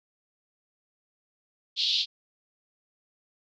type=band-pass noise; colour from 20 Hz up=white; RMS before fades=-26 dBFS; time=1.76-2.06 s; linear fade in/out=50 ms; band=3100 to 4500 Hz; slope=48 dB/octave; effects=none